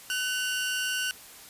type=tone pair together; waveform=sawtooth; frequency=1507.2 / 2798 Hz; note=F#6 / F7; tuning=+32 / +3 cents; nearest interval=major seventh; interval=1071 cents; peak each=-26 / -28 dBFS; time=0.1-1.11 s; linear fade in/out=0 ms; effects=white hiss -48 dBFS RMS until 1.49 s + resampled to 32000 Hz